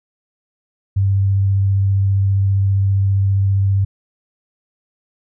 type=tone with vibrato; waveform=sine; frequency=98 Hz; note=G2; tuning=in tune; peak=-12 dBFS; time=0.96-3.85 s; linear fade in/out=10 ms; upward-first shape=sine; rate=15 Hz; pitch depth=11 cents each way; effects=none